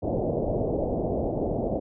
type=low-pass noise; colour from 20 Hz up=white; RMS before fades=-27 dBFS; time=0.02-1.8 s; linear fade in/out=20 ms; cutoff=680 Hz; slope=48 dB/octave; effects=none